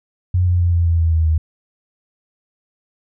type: tone with pitch steps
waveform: sine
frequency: 90.4 / 88.69 / 87.02 / 85.38 / 83.76 / 82.18 / 80.63 / 79.11 Hz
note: F#2 / F2 / F2 / F2 / E2 / E2 / E2 / D#2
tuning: -40 / +27 / -6 / -39 / +28 / -5 / -38 / +29 cents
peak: -12 dBFS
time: 0.34-1.38 s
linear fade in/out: 5 ms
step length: 130 ms
effects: none